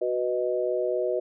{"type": "chord", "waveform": "sine", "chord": "B major", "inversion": "second", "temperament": "equal", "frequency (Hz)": [370, 493.9, 622.3], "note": ["F#4", "B4", "D#5"], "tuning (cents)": [0, 0, 0], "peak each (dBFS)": -28, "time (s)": [0.01, 1.2], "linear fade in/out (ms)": 10, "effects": []}